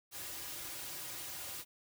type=noise with comb filter; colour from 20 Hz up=white; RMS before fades=-44 dBFS; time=0.11-1.65 s; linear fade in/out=50 ms; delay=4.5 ms; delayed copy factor=-0.8; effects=none